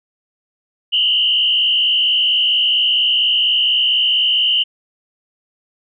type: tone with frequency modulation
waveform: sine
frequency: 2957 Hz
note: F#7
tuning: 2 cents flat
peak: -12 dBFS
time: 0.92-4.64 s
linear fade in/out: 20 ms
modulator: 64.3 Hz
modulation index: 2.2
effects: none